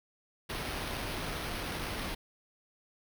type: noise with sample-and-hold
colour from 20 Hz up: pink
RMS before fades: -37 dBFS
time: 0.49-2.15 s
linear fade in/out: 10 ms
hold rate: 7350 Hz
effects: none